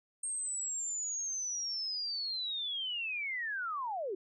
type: linear sweep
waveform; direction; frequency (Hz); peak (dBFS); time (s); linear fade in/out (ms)
sine; down; 8580 to 349.8; -34; 0.23-4.15; 5
effects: none